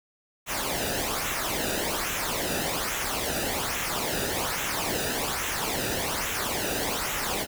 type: noise with flanger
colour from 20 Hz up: pink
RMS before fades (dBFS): -29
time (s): 0.46-7.47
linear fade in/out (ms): 50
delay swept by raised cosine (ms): 0.21 to 0.94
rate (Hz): 1.2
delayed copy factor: -0.65
effects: none